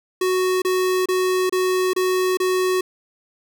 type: tone bursts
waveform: square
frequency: 370 Hz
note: F#4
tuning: in tune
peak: -18 dBFS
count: 6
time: 0.21-2.81 s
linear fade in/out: 5 ms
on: 410 ms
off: 28 ms
effects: none